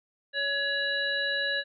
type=harmonic tone with a mistuned harmonic; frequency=562 Hz; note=C#5; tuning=24 cents sharp; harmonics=1 / 3 / 5 / 7; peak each=-35 / -28 / -38 / -32 dBFS; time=0.33-1.64 s; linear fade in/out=50 ms; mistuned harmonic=5; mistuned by=+37 cents; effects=none